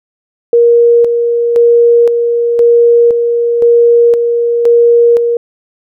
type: tone with tremolo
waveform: sine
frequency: 471.6 Hz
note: A#4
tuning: 20 cents sharp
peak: -3 dBFS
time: 0.53-5.37 s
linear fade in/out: 2 ms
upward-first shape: square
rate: 0.97 Hz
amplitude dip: 45%
effects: none